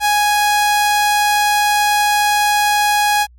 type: tone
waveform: sawtooth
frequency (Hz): 830.6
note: G#5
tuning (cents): 0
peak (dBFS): -8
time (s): 0-3.27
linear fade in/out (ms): 50
effects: added 60 Hz sine -42 dBFS peak until 3.38 s + MP3 64 kbps